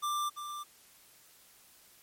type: tone with echo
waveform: square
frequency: 1183 Hz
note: D6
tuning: 12 cents sharp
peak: -31 dBFS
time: 0.02-0.3 s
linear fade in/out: 20 ms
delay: 340 ms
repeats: 1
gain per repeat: -8 dB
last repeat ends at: 0.64 s
effects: white hiss -60 dBFS RMS until 2.02 s + MP3 64 kbps